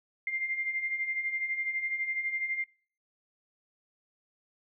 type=beating tone pair; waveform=sine; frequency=2093 / 2105 Hz; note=C7 / C7; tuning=0 / +10 cents; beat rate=12 Hz; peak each=-37 / -31 dBFS; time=0.27-2.64 s; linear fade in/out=2 ms; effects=noise-tail reverb RT60 0.5 s tail -25 dB re dry